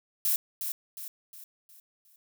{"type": "noise with echo", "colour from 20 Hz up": "violet", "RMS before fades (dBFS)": -26, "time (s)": [0.25, 0.36], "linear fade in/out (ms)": 2, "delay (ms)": 360, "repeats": 5, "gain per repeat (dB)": -7, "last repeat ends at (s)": 2.16, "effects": []}